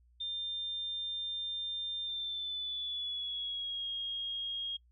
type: tone with pitch glide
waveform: sine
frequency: 3600 to 3263 Hz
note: A7 to G#7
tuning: +39 to -31 cents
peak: -35 dBFS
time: 0.2-4.77 s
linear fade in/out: 10 ms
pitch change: -170 cents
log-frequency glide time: 2.05-3.88 s
effects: noise-tail reverb RT60 0.1 s tail -25 dB re dry + added 60 Hz sine -62 dBFS peak until 4.91 s